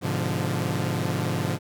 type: chord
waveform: sawtooth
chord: G# diminished seventh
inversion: none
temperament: equal with one note detuned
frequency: 103.83 / 126.72 / 146.83 / 174.61 Hz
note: G#2 / B2 / D3 / F3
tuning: 0 / +45 / 0 / 0 cents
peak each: -26 dBFS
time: 0.01-1.59 s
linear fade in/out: 50 ms
effects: none